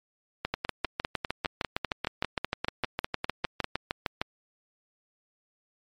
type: two click trains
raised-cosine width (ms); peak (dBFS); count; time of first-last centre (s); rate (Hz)
0.3; -11 / -12; 25 / 17; 0.54-4.215 / 0.45-3.644; 6.53 / 5.01
effects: MP3 64 kbps